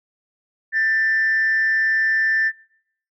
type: tone with frequency modulation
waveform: sine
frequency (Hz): 1780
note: A6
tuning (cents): +20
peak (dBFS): -15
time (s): 0.72-2.52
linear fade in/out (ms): 50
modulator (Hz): 198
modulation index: 0.28
effects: noise-tail reverb RT60 0.7 s tail -26 dB re dry + tanh soft clip ceiling -12 dBFS